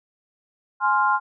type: chord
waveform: sine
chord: F minor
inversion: first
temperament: just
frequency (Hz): 838.1 / 1047.7 / 1396.9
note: Ab5 / C6 / F6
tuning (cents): +16 / +2 / 0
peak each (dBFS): -22 / -20 / -22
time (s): 0.8-1.2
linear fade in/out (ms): 50
effects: none